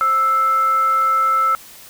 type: tone with frequency modulation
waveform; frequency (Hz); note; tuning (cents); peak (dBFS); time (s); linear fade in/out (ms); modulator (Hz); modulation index
sine; 1318.5; E6; 0; -13; 0.01-1.55; 0; 787; 0.21
effects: white hiss -41 dBFS RMS until 1.89 s